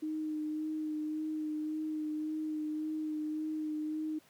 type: tone with vibrato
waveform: sine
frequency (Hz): 308.4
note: D#4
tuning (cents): -15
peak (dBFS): -33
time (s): 0.02-4.19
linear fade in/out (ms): 10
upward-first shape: sine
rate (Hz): 1.8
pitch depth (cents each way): 17
effects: pink hiss -64 dBFS RMS until 4.29 s + high-pass 150 Hz 12 dB/octave